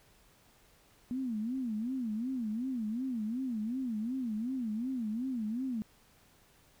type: tone with vibrato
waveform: sine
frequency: 237 Hz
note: A#3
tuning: 29 cents sharp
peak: -32 dBFS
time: 1.11-5.82 s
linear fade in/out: 0 ms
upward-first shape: sine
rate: 2.7 Hz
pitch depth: 200 cents each way
effects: pink hiss -64 dBFS RMS until 6.8 s